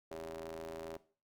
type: ring-modulated tone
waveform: sawtooth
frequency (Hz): 82.41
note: E2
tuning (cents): 0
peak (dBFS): -36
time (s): 0.11-0.97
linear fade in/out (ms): 5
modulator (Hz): 481
effects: noise-tail reverb RT60 0.4 s tail -17 dB re dry